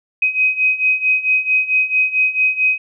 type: beating tone pair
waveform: sine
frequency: 2519 / 2523.5 Hz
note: D#7 / D#7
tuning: +21 / +24 cents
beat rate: 4.5 Hz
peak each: -18 / -15 dBFS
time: 0.22-2.78 s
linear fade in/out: 5 ms
effects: none